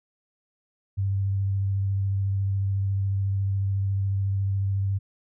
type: tone with vibrato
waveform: sine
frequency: 98 Hz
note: G2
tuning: in tune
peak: -22 dBFS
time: 0.97-4.99 s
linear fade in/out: 20 ms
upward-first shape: sine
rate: 14 Hz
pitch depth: 15 cents each way
effects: none